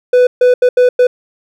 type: tone bursts at uneven times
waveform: triangle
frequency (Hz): 497.2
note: B4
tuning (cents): +12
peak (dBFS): -3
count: 5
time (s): 0.13-0.27 / 0.41-0.54 / 0.62-0.69 / 0.77-0.89 / 0.99-1.07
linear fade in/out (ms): 5
effects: none